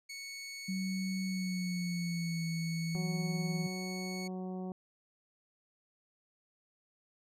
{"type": "tone", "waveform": "20% pulse", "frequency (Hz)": 2217, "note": "C#7", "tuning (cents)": 0, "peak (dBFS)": -37, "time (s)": [0.09, 4.28], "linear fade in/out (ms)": 10}
{"type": "tone with pitch glide", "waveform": "sine", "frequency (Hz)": [188.6, 165.14], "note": ["F#3", "E3"], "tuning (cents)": [33, 3], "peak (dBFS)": -33, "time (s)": [0.68, 3.67], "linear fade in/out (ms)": 10, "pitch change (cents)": -230, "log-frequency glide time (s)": [1.26, 2.44]}
{"type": "harmonic tone", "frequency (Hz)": 185, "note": "F#3", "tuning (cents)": 0, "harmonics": [1, 2, 3, 4, 5, 6], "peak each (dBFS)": [-38, -44, -51, -49, -59, -62], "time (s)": [2.95, 4.72], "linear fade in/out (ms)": 0}
{"effects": ["resampled to 32000 Hz"]}